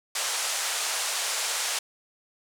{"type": "band-pass noise", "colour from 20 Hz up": "white", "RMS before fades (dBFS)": -29, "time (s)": [0.15, 1.79], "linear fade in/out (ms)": 5, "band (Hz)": [540, 9300], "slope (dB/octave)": 24, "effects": []}